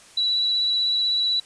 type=tone with vibrato; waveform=sine; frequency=3934 Hz; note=B7; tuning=7 cents flat; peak=-19 dBFS; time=0.17-1.4 s; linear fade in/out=5 ms; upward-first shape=triangle; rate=16 Hz; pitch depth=16 cents each way; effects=white hiss -49 dBFS RMS until 1.45 s + resampled to 22050 Hz